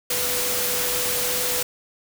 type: tone in noise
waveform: sine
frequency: 493.9 Hz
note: B4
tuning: in tune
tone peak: -31 dBFS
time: 0.1-1.63 s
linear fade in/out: 5 ms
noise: white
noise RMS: -24 dBFS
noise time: 0.1-1.63 s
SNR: -10 dB
effects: none